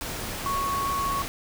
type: tone in noise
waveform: sine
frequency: 1108.7 Hz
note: C#6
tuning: in tune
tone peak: -25 dBFS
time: 0.46-1.22 s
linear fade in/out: 0 ms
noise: pink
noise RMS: -33 dBFS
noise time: 0.01-1.28 s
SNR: +5 dB
effects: none

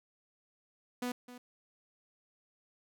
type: tone with echo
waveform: sawtooth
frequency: 246.9 Hz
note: B3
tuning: in tune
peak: -30 dBFS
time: 1.02-1.12 s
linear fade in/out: 5 ms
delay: 260 ms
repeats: 1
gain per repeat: -14 dB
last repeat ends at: 1.38 s
effects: none

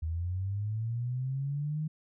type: linear sweep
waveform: sine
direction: up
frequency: 78 to 157 Hz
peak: -30 dBFS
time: 0.02-1.88 s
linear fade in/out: 10 ms
effects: none

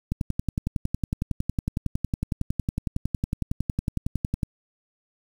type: click train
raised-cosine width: 5 ms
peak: -12 dBFS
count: 48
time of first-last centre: 0.12-4.432 s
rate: 10.9 Hz
effects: 7-bit

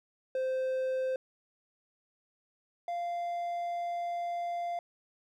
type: tone pair in turn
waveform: triangle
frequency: 520 / 694.1 Hz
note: C5 / F5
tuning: -11 / -11 cents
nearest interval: perfect fourth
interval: 500 cents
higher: second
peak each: -27 / -30 dBFS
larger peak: first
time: 0.35-1.16 / 2.88-4.79 s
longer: second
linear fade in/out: 2 ms
effects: none

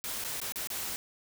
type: noise with dropouts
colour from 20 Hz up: white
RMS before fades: -36 dBFS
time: 0.04-0.96 s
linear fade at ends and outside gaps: 0 ms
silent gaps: 0.24-0.247 / 0.401-0.416 / 0.522-0.558 / 0.672-0.702 s
effects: none

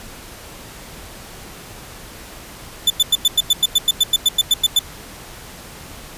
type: tone bursts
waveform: 40% pulse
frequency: 3509 Hz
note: A7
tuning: 5 cents flat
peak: -9 dBFS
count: 16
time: 2.87-4.792 s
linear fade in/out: 5 ms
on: 32 ms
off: 94 ms
effects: pink hiss -37 dBFS RMS until 6.17 s + resampled to 32000 Hz

